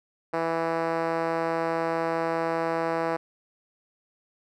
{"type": "tone with band-pass filter", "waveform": "5% pulse", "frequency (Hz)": 164.81, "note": "E3", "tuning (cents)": 0, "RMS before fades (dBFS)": -27, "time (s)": [0.33, 3.17], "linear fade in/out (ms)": 10, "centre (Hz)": 530, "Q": 1, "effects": []}